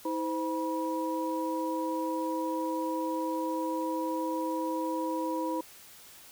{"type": "tone cluster", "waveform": "sine", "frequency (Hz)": [321.6, 515, 968], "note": ["E4", "C5", "B5"], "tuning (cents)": [-43, -28, -35], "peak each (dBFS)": [-32, -35, -34], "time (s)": [0.05, 5.61], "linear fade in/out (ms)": 5, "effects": ["white hiss -52 dBFS RMS until 6.31 s"]}